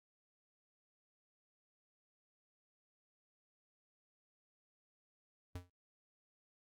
square tone with exponential decay, 89 Hz, F2, 33 cents sharp, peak -40 dBFS, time 5.55-5.7 s, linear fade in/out 5 ms, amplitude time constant 32 ms, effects AAC 64 kbps

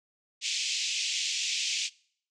pink band-pass noise, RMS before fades -31 dBFS, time 0.41-1.9 s, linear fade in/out 50 ms, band 2400 to 7300 Hz, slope 48 dB/octave, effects noise-tail reverb RT60 0.6 s tail -24 dB re dry

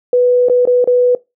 sine tone with dropouts, 493.7 Hz, B4, 1 cent flat, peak -7 dBFS, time 0.13-1.15 s, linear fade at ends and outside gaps 2 ms, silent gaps 0.486-0.497 / 0.654-0.673 / 0.843-0.874 s, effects noise-tail reverb RT60 0.2 s tail -20 dB re dry

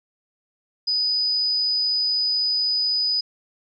sine tone, 4978 Hz, D#8, in tune, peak -19 dBFS, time 0.87-3.21 s, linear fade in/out 10 ms, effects none

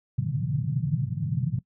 white band-pass noise, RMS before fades -27 dBFS, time 0.18-1.59 s, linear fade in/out 5 ms, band 110 to 160 Hz, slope 48 dB/octave, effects noise-tail reverb RT60 0.1 s tail -20 dB re dry

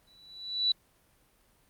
sine tone with exponential growth, 3951 Hz, B7, in tune, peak -21 dBFS, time 0.07-0.72 s, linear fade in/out 5 ms, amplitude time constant 140 ms, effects pink hiss -66 dBFS RMS until 1.69 s + Opus 32 kbps

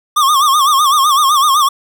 square tone with vibrato, 1148 Hz, D6, 40 cents flat, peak -9 dBFS, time 0.16-1.69 s, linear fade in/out 10 ms, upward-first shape sine, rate 7.9 Hz, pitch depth 130 cents each way, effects none

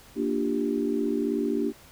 sine chord, G minor seventh, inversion first, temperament equal, 233.1 / 293.7 / 349.2 / 392 Hz, Bb3 / D4 / F4 / G4, 0 / 0 / 0 / 0 cents, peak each -29 / -28 / -33 / -29 dBFS, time 0.15-1.73 s, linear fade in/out 50 ms, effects pink hiss -52 dBFS RMS until 1.91 s

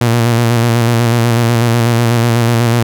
sawtooth tone with vibrato, 117.4 Hz, A#2, 13 cents sharp, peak -5 dBFS, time 0.01-2.83 s, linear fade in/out 5 ms, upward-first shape square, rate 8.1 Hz, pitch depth 35 cents each way, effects none

